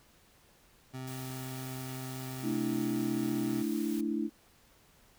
25% pulse tone, 130 Hz, C3, 11 cents flat, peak -35 dBFS, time 0.93-3.63 s, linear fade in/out 20 ms
white noise, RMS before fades -48 dBFS, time 1.07-4.01 s, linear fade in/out 5 ms
sine chord, A suspended fourth, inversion none, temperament equal, 220 / 293.7 / 329.6 Hz, A3 / D4 / E4, 0 / 0 / 0 cents, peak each -34 dBFS, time 2.42-4.3 s, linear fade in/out 50 ms
effects pink hiss -63 dBFS RMS until 5.18 s

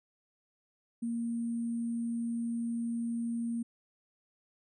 sine tone with sample-and-hold, 233.1 Hz, A#3, in tune, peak -31 dBFS, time 1.02-3.63 s, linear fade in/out 10 ms, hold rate 8820 Hz, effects resampled to 32000 Hz

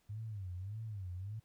sine tone with vibrato, 100 Hz, G2, 35 cents sharp, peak -40 dBFS, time 0.09-1.4 s, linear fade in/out 10 ms, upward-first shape sine, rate 1.7 Hz, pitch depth 200 cents each way, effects pink hiss -75 dBFS RMS until 1.44 s

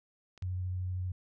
clicks, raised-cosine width 0.2 ms, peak -36 dBFS, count 2, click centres 0.377 / 0.424 s
sine tone with vibrato, 91.5 Hz, F#2, 19 cents flat, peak -32 dBFS, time 0.42-1.12 s, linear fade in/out 5 ms, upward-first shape sine, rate 13 Hz, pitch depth 11 cents each way
effects none

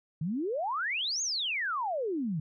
sine exponential two-way sweep, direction up then down, 145.8 to 6810 to 145.8 Hz, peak -29 dBFS, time 0.21-2.4 s, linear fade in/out 5 ms, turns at 1.22 s, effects none

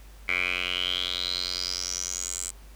10% pulse tone with band-pass filter sweep, 90 Hz, F#2, 47 cents flat, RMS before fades -30 dBFS, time 0.28-2.51 s, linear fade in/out 10 ms, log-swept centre 2200 to 8100 Hz, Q 7.6, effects added 50 Hz sine -45 dBFS peak until 2.75 s + pink hiss -55 dBFS RMS until 2.75 s

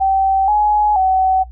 sine tone with pitch steps, 773 / 840 / 756 Hz, G5 / G#5 / F#5, -24 / +19 / +37 cents, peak -11 dBFS, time 0-1.44 s, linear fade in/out 20 ms, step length 480 ms, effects noise-tail reverb RT60 0.1 s tail -17 dB re dry + added 60 Hz sine -32 dBFS peak until 1.51 s

